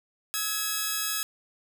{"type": "tone pair together", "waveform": "5% pulse", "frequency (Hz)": [1289.7, 1667], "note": ["E6", "G#6"], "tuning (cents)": [-38, 6], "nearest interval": "major third", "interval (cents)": 444, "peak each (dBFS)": -19, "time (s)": [0.34, 1.23], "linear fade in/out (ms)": 0, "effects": []}